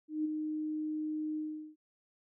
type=tone with ADSR envelope; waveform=sine; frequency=308 Hz; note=D#4; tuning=17 cents flat; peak=-28 dBFS; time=0.08-1.76 s; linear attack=170 ms; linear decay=11 ms; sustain=-5 dB; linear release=390 ms; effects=none